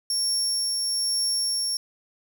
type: tone with tremolo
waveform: 30% pulse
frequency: 5500 Hz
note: F8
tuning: 27 cents flat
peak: -18 dBFS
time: 0.1-1.77 s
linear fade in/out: 2 ms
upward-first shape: triangle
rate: 1.1 Hz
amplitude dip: 25%
effects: none